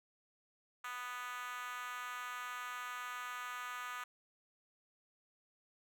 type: tone with high-pass filter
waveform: 5% pulse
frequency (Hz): 247.3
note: B3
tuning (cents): +3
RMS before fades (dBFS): -44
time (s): 0.84-4.04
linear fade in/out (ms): 5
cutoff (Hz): 1200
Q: 3.7
effects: none